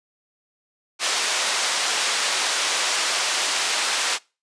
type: band-pass noise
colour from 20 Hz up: white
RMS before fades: -23 dBFS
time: 0.99-4.19 s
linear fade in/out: 50 ms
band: 570 to 6000 Hz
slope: 12 dB/octave
effects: noise-tail reverb RT60 0.3 s tail -24 dB re dry + resampled to 22050 Hz